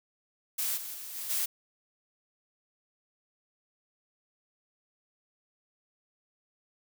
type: noise with level steps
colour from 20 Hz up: blue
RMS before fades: -31 / -40 / -42 / -38 / -30 dBFS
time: 0.58-1.46 s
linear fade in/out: 10 ms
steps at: 0.76 / 0.93 / 1.14 / 1.29 s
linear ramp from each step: 20 ms
effects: none